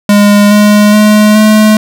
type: tone with pitch steps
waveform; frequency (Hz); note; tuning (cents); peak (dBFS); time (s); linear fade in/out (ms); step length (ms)
square; 205.1 / 208.2 / 211.4 / 214.6; G#3 / G#3 / G#3 / A3; -21 / +5 / +31 / -43; -3; 0.09-1.77; 2; 420
effects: none